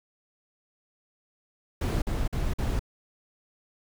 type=noise bursts; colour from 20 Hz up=brown; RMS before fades=-27 dBFS; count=4; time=1.81-2.794 s; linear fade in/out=5 ms; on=210 ms; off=48 ms; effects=none